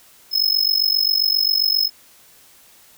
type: tone with amplitude modulation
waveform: square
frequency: 5170 Hz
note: E8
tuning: 34 cents flat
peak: -12 dBFS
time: 0.31-1.9 s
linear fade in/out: 50 ms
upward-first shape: sine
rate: 47.5 Hz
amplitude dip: 90%
effects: white hiss -50 dBFS RMS until 2.97 s